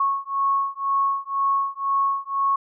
sine beating tone pair, 1100 / 1102 Hz, C#6 / C#6, -14 / -11 cents, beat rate 2 Hz, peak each -23 dBFS, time 0-2.56 s, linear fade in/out 5 ms, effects none

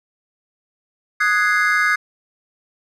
triangle chord, Ab dominant seventh, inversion second, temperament equal, 1244.5 / 1480 / 1661.2 / 2093 Hz, Eb6 / Gb6 / Ab6 / C7, 0 / 0 / 0 / 0 cents, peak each -19 / -19 / -17 / -19 dBFS, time 1.2-1.96 s, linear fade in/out 10 ms, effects none

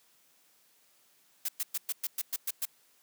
blue noise bursts, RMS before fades -32 dBFS, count 9, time 1.45-2.654 s, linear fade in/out 5 ms, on 36 ms, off 110 ms, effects white hiss -66 dBFS RMS until 3.02 s + high-pass 150 Hz 12 dB/octave

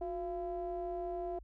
triangle ring-modulated tone, 162.5 Hz, E3, 24 cents flat, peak -31 dBFS, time 0.01-1.39 s, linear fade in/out 5 ms, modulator 523 Hz, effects added 50 Hz sine -51 dBFS peak until 1.43 s

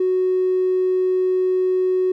triangle tone with tanh clipping, 370 Hz, F#4, in tune, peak -15 dBFS, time 0-2.12 s, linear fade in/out 5 ms, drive 1 dB, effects none

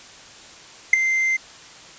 triangle tone with ADSR envelope, 2084 Hz, C7, 7 cents flat, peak -3 dBFS, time 0.93-1.37 s, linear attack 5 ms, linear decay 8 ms, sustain -13 dB, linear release 11 ms, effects white hiss -43 dBFS RMS until 1.98 s + resampled to 16000 Hz

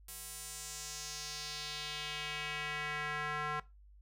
square tone with band-pass filter sweep, 150 Hz, D3, 37 cents sharp, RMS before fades -41 dBFS, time 0.08-3.6 s, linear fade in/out 5 ms, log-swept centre 11000 to 1300 Hz, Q 1.9, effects noise-tail reverb RT60 0.2 s tail -17 dB re dry + added 50 Hz sine -56 dBFS peak until 4.01 s

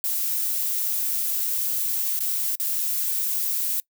violet noise with dropouts, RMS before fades -25 dBFS, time 0.04-3.8 s, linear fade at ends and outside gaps 0 ms, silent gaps 2.191-2.205 / 2.554-2.599 s, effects noise-tail reverb RT60 0.1 s tail -23 dB re dry

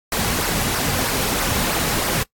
pink noise with flanger, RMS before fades -21 dBFS, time 0.12-2.23 s, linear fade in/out 2 ms, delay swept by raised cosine 0.28 to 3.28 ms, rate 3.1 Hz, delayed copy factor -0.5, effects noise-tail reverb RT60 0.1 s tail -21 dB re dry + AAC 64 kbps

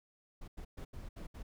brown noise bursts at uneven times, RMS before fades -45 dBFS, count 6, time 0.41-0.48 / 0.57-0.65 / 0.77-0.85 / 0.93-1.09 / 1.16-1.27 / 1.34-1.43 s, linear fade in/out 10 ms, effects none

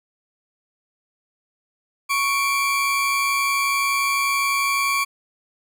40% pulse tone pair together, 1108.7 / 2349 Hz, C#6 / D7, 0 / 0 cents, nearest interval octave + minor second, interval 1300 cents, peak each -21 dBFS, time 2.09-5.05 s, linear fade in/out 20 ms, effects none

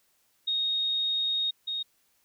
sine tone pair in turn, 3729 / 3729 Hz, A#7 / A#7, 0 / 0 cents, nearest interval unison, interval 0 cents, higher neither, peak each -25 / -29 dBFS, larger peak first, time 0.47-1.51 / 1.67-1.83 s, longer first, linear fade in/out 10 ms, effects white hiss -69 dBFS RMS until 2.24 s

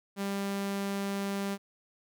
sawtooth tone, 198.3 Hz, G3, 20 cents sharp, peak -27 dBFS, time 0.16-1.58 s, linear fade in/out 50 ms, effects none

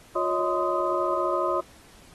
sine tone cluster, 356.7 / 560 / 634 / 1031 / 1249 Hz, F4 / C#5 / D#5 / C6 / D#6, +37 / +18 / +32 / -26 / +6 cents, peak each -29 dBFS, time 0.15-1.61 s, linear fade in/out 10 ms, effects pink hiss -53 dBFS RMS until 2.14 s + AAC 32 kbps

